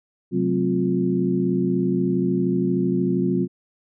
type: tone cluster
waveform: sine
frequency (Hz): 131.4 / 184.6 / 217.5 / 261.5 / 354.2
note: C3 / F#3 / A3 / C4 / F4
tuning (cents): +8 / -4 / -20 / -1 / +24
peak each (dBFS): -29 / -22 / -31 / -24 / -24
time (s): 0.31-3.48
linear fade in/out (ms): 50
effects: none